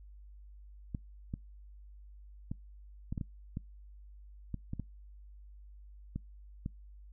clicks, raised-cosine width 5 ms, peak -24 dBFS, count 12, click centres 0.948 / 1.339 / 2.515 / 3.125 / 3.178 / 3.212 / 3.571 / 4.543 / 4.734 / 4.797 / 6.16 / 6.661 s, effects noise-tail reverb RT60 0.2 s tail -26 dB re dry + added 50 Hz sine -50 dBFS peak until 7.12 s

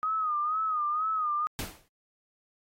sine tone with vibrato, 1244.5 Hz, D#6, in tune, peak -26 dBFS, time 0.03-1.47 s, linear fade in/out 0 ms, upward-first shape sine, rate 2.1 Hz, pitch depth 82 cents each way
pink noise with exponential decay, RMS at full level -31 dBFS, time 1.59-1.88 s, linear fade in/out 0 ms, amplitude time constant 61 ms
effects AAC 48 kbps

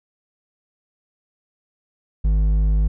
sine tone with hard clipping, 51.91 Hz, G#1, in tune, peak -16 dBFS, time 2.24-2.88 s, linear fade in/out 10 ms, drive 6 dB, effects none

